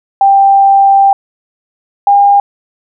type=tone pair in turn; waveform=sine; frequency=788 / 805.5 Hz; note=G5 / G5; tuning=+9 / +47 cents; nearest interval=unison; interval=38 cents; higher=second; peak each=-3 dBFS; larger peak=neither; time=0.21-1.13 / 2.07-2.4 s; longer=first; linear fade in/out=2 ms; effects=none